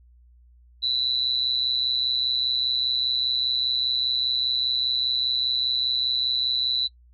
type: tone with amplitude modulation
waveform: sine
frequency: 3975 Hz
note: B7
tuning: 10 cents sharp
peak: -18 dBFS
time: 0.82-6.88 s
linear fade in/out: 20 ms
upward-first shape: sine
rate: 125 Hz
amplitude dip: 85%
effects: noise-tail reverb RT60 0.1 s tail -22 dB re dry + added 60 Hz sine -51 dBFS peak until 7.13 s